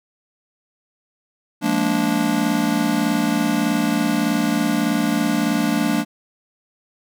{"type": "chord", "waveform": "square", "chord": "Bb dominant seventh", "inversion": "second", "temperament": "just", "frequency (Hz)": [174.81, 209.8, 233.1, 291.4], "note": ["F3", "Ab3", "Bb3", "D4"], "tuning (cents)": [2, 18, 0, -13], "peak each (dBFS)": [-27, -24, -23, -22], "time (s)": [1.61, 6.05], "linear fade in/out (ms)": 50, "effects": []}